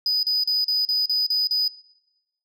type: tone bursts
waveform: sine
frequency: 4978 Hz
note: D#8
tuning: in tune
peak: -16 dBFS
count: 8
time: 0.06-1.679 s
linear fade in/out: 2 ms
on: 170 ms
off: 37 ms
effects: noise-tail reverb RT60 1.0 s tail -23 dB re dry + tanh soft clip ceiling -18 dBFS